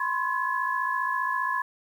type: tone cluster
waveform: sine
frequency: 1011 / 1066 / 1699 Hz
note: B5 / C6 / G#6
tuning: +40 / +32 / +39 cents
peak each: -29 dBFS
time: 0-1.62 s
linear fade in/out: 5 ms
effects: 9-bit